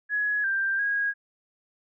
sine tone with pitch steps, 1680 / 1580 / 1642 Hz, G#6 / G6 / G#6, +19 / +13 / -20 cents, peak -23 dBFS, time 0.09-1.14 s, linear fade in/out 50 ms, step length 350 ms, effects none

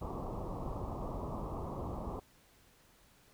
pink low-pass noise, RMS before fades -40 dBFS, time 0.01-2.2 s, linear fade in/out 10 ms, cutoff 1200 Hz, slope 96 dB/octave, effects pink hiss -65 dBFS RMS until 3.33 s

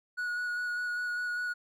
triangle tone with vibrato, 1459 Hz, F#6, 25 cents flat, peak -29 dBFS, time 0.17-1.54 s, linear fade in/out 20 ms, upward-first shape square, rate 5 Hz, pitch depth 11 cents each way, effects none

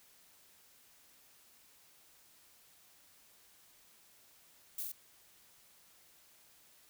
violet noise with echo, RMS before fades -39 dBFS, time 4.78-4.83 s, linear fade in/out 5 ms, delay 45 ms, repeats 2, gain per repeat -2 dB, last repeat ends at 4.92 s, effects white hiss -64 dBFS RMS until 6.89 s

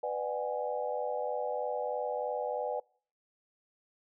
sine chord, G# half-diminished seventh, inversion first, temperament just, 498.4 / 598 / 747.5 / 830.6 Hz, B4 / D5 / F#5 / G#5, +16 / +31 / +17 / 0 cents, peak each -35 / -36 / -39 / -38 dBFS, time 0.03-2.8 s, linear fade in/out 5 ms, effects noise-tail reverb RT60 0.5 s tail -26 dB re dry

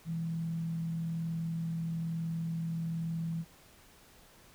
sine tone with frequency modulation, 164.81 Hz, E3, in tune, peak -32 dBFS, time 0.05-3.45 s, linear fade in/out 50 ms, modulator 41.1 Hz, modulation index 0.23, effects pink hiss -59 dBFS RMS until 4.54 s

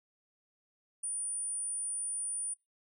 sine tone, 9397 Hz, D9, in tune, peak -31 dBFS, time 1.03-2.54 s, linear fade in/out 10 ms, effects noise-tail reverb RT60 0.2 s tail -24 dB re dry + tanh soft clip ceiling -33 dBFS

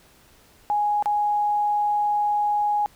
sine tone with dropouts, 830.6 Hz, G#5, in tune, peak -19 dBFS, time 0.7-2.86 s, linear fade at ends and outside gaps 0 ms, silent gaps 1.025-1.058 s, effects pink hiss -55 dBFS RMS until 2.95 s

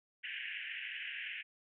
white band-pass noise, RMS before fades -43 dBFS, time 0.23-1.43 s, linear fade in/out 20 ms, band 1600 to 3000 Hz, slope 96 dB/octave, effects none

